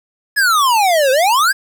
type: exponential two-way sweep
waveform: square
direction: down then up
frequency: 1729 to 507 to 1678 Hz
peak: -11 dBFS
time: 0.36-1.53 s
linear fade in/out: 20 ms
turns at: 1.11 s
effects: 7-bit